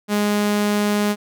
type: tone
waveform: sawtooth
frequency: 207.2 Hz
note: G#3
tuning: 4 cents flat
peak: -13 dBFS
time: 0.08-1.16 s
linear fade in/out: 50 ms
effects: none